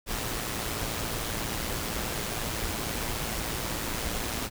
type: noise with amplitude modulation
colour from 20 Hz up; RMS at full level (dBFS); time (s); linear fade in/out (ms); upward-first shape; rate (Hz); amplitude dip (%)
pink; -30; 0.06-4.5; 50; sine; 113; 45
effects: none